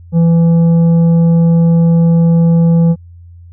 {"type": "tone with tanh clipping", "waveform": "sine", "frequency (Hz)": 167.1, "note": "E3", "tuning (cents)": 24, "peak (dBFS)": -7, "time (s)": [0.12, 2.96], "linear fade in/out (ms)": 50, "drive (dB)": 7, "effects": ["added 86 Hz sine -33 dBFS peak until 3.52 s"]}